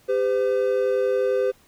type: tone pair together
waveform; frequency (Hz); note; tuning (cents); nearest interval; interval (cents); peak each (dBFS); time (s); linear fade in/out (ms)
triangle; 398.8 / 510; G4 / C5; +30 / -44; major third; 426; -21 / -19; 0.08-1.52; 20
effects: pink hiss -57 dBFS RMS until 1.67 s